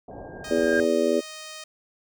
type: low-pass noise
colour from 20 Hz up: white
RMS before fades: -40 dBFS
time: 0.08-0.85 s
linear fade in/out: 5 ms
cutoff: 810 Hz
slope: 48 dB/octave
type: tone with exponential growth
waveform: sine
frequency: 1606 Hz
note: G6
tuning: 41 cents sharp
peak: -21 dBFS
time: 0.11-0.8 s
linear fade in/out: 1 ms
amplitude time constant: 150 ms
type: tone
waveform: 5% pulse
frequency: 622.3 Hz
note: D#5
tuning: in tune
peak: -26 dBFS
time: 0.44-1.64 s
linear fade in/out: 5 ms
type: harmonic tone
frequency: 82.41 Hz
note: E2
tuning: in tune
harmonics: 3 / 4 / 5 / 6 / 7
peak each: -27 / -26 / -24 / -29 / -24 dBFS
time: 0.5-1.21 s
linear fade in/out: 20 ms
effects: none